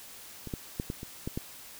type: clicks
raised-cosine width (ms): 3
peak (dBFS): -26 / -20 / -18 / -20 / -26 / -20 / -19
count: 7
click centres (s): 0.473 / 0.538 / 0.799 / 0.901 / 1.031 / 1.275 / 1.375
effects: white hiss -48 dBFS RMS until 1.79 s